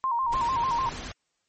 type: tone with vibrato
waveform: sine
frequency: 994 Hz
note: B5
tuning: 11 cents sharp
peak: -23 dBFS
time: 0.04-0.89 s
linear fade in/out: 0 ms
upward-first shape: square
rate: 6.7 Hz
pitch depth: 100 cents each way
type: noise with exponential growth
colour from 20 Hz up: brown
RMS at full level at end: -30 dBFS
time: 0.15-0.38 s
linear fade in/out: 5 ms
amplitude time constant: 49 ms
type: noise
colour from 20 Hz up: pink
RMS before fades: -37 dBFS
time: 0.32-1.12 s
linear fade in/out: 5 ms
effects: white hiss -75 dBFS RMS until 1.48 s + MP3 32 kbps